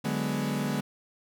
40% pulse chord, G# half-diminished seventh, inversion second, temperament equal, 146.83 / 185 / 207.7 / 246.9 Hz, D3 / F#3 / G#3 / B3, 0 / 0 / 0 / 0 cents, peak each -32 / -35 / -31 / -32 dBFS, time 0.04-0.81 s, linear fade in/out 10 ms, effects none

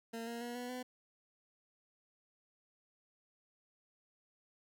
20% pulse tone with pitch steps, 228.8 / 234.3 / 239.9 / 245.6 / 251.5 Hz, A#3 / A#3 / A#3 / B3 / B3, -32 / +9 / +50 / -9 / +32 cents, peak -36 dBFS, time 0.13-0.83 s, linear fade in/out 10 ms, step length 140 ms, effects none

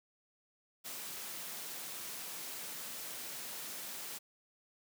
white high-pass noise, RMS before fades -44 dBFS, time 0.84-4.19 s, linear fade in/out 20 ms, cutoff 130 Hz, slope 24 dB/octave, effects none

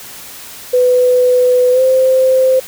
sine tone with pitch glide, 499.1 to 520.3 Hz, B4 to C5, +18 to -10 cents, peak -7 dBFS, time 0.73-2.6 s, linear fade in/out 10 ms, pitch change +72 cents, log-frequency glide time 1.72-1.81 s, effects white hiss -32 dBFS RMS until 2.67 s

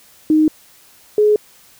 sine tone pair in turn, 310.1 / 421.5 Hz, D#4 / G#4, -6 / +26 cents, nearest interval perfect fourth, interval 532 cents, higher second, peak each -9 dBFS, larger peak neither, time 0.3-0.48 / 1.18-1.36 s, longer neither, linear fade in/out 2 ms, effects white hiss -48 dBFS RMS until 1.79 s

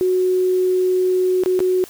sine tone with dropouts, 368.4 Hz, F#4, 7 cents flat, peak -14 dBFS, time 0.01-1.84 s, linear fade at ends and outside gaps 0 ms, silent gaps 1.436-1.46 / 1.592-1.603 s, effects white hiss -42 dBFS RMS until 1.89 s

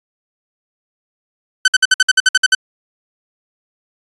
sawtooth tone bursts, 1522 Hz, F#6, 48 cents sharp, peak -3 dBFS, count 11, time 1.65-2.55 s, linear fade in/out 5 ms, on 30 ms, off 57 ms, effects resampled to 22050 Hz

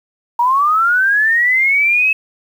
sine linear sweep, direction up, 932.3 to 2600 Hz, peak -10 dBFS, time 0.39-2.13 s, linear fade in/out 5 ms, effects 7-bit

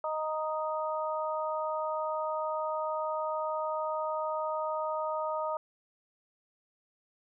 harmonic tone, 311.1 Hz, D#4, in tune, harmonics 2 / 3 / 4, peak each -33 / -35 / -36 dBFS, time 0.04-5.57 s, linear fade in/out 2 ms, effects none

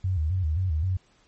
sine tone with vibrato, 85 Hz, F2, 46 cents flat, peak -22 dBFS, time 0.04-0.97 s, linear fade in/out 5 ms, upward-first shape square, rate 3.8 Hz, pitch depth 160 cents each way, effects pink hiss -62 dBFS RMS until 1.27 s + MP3 32 kbps

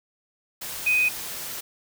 sine tone in noise, 2500 Hz, D#7, 8 cents sharp, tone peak -18 dBFS, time 0.86-1.09 s, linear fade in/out 10 ms, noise white, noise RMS -34 dBFS, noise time 0.61-1.61 s, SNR +13 dB, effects none

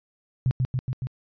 sine tone with echo, 127.9 Hz, C3, 39 cents flat, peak -18 dBFS, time 0.46-0.51 s, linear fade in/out 0 ms, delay 140 ms, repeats 4, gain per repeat -2 dB, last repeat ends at 1.07 s, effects resampled to 11025 Hz

